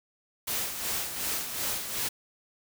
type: noise with tremolo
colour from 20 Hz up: white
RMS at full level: -30 dBFS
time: 0.47-2.09 s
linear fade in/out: 10 ms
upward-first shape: sine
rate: 2.7 Hz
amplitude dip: 55%
effects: none